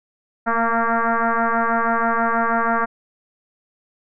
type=tone with frequency modulation; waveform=sine; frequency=233.1 Hz; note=A#3; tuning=in tune; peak=-16 dBFS; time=0.46-2.86 s; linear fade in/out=20 ms; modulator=230 Hz; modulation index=6.2; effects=none